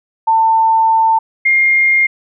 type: tone pair in turn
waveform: sine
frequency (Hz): 895 / 2123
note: A5 / C7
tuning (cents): +29 / +25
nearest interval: octave + minor third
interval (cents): 1496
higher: second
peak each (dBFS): -8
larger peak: neither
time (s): 0.27-1.19 / 1.45-2.07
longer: first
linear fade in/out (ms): 10
effects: none